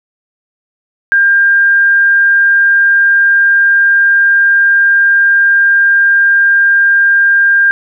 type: tone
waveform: sine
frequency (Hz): 1600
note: G6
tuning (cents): +35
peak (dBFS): -5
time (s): 1.12-7.71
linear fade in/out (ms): 0
effects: none